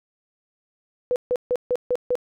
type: tone bursts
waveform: sine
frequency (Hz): 495.4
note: B4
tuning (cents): +5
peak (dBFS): -18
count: 6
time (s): 1.11-2.154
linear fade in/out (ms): 0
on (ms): 49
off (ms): 150
effects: none